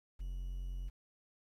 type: tone with quantisation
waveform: triangle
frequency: 44.94 Hz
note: F#1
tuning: 50 cents flat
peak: -36 dBFS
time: 0.19-0.9 s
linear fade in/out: 20 ms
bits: 11
effects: AAC 64 kbps